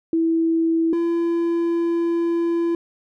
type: tone pair in turn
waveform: sine / triangle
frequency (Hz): 328.1 / 338.1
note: E4 / E4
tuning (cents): -8 / +44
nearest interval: minor second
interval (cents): 52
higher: second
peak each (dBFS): -16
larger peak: neither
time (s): 0.13-0.93 / 0.93-2.75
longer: second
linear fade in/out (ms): 2
effects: none